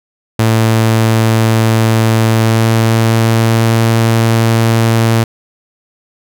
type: tone with pitch glide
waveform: sawtooth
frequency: 112.5 to 113.94 Hz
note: A2 to A#2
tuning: +39 to -39 cents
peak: -4 dBFS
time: 0.39-5.24 s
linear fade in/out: 5 ms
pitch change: +22 cents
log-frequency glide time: 2.32-3.82 s
effects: none